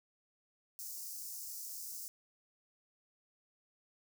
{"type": "high-pass noise", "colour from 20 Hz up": "white", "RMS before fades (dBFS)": -45, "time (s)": [0.79, 2.08], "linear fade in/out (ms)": 0, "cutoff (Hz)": 5000, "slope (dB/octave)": 48, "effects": []}